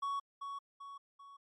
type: tone with echo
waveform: triangle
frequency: 1117 Hz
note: C#6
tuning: 13 cents sharp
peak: -32 dBFS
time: 0.02-0.2 s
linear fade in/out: 10 ms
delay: 390 ms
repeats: 3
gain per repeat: -6 dB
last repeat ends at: 1.37 s
effects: MP3 48 kbps